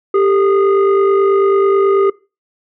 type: tone with frequency modulation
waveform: sine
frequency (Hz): 393.4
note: G4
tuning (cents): +6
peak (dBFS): -8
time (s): 0.14-2.1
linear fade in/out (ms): 5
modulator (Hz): 836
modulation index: 0.67
effects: noise-tail reverb RT60 0.3 s tail -22 dB re dry + tanh soft clip ceiling -4 dBFS